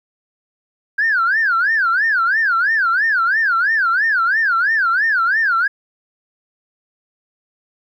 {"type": "tone with vibrato", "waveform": "sine", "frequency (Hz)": 1563, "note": "G6", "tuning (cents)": -6, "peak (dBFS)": -12, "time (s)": [0.98, 5.68], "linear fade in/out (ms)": 10, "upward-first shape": "sine", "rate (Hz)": 3, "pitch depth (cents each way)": 270, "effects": ["tanh soft clip ceiling -9 dBFS", "9-bit"]}